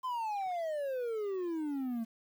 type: exponential sweep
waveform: triangle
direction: down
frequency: 1046.5 to 221.9 Hz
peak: -31 dBFS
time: 0.03-2.05 s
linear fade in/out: 20 ms
effects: 10-bit